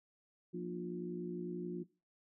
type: harmonic tone with a mistuned harmonic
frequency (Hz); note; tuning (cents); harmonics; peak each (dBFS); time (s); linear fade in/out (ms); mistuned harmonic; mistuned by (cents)
59; A#1; +22; 3 / 4 / 5 / 6; -42 / -48 / -48 / -42; 0.53-1.84; 20; 5; +46
effects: noise-tail reverb RT60 0.3 s tail -19 dB re dry